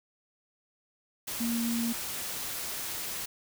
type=tone in noise; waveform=sine; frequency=233.1 Hz; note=A#3; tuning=in tune; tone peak=-28 dBFS; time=1.4-1.93 s; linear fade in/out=10 ms; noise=white; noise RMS=-36 dBFS; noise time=1.27-3.26 s; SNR=+5 dB; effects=none